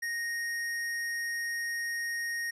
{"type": "tone with tanh clipping", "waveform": "sine", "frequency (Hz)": 1864.7, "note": "A#6", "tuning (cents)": 0, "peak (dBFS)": -33, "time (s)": [0.02, 2.51], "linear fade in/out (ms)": 10, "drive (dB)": 18, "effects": ["resampled to 32000 Hz"]}